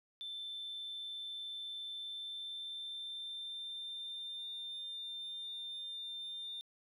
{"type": "tone with pitch glide", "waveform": "sine", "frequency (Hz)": [3543, 3601], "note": ["A7", "A7"], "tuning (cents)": [11, 39], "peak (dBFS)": -40, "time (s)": [0.21, 6.61], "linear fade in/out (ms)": 0, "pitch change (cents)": 28, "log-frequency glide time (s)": [1.93, 4.54], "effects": ["tanh soft clip ceiling -38 dBFS", "13-bit"]}